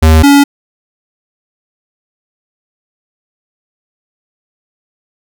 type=tone pair in turn; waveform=square; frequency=79.4 / 282.9 Hz; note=D#2 / C#4; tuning=+36 / +35 cents; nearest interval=octave + minor seventh; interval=2199 cents; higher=second; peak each=-3 dBFS; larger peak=neither; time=0.02-0.23 / 0.23-0.44 s; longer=neither; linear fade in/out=10 ms; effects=none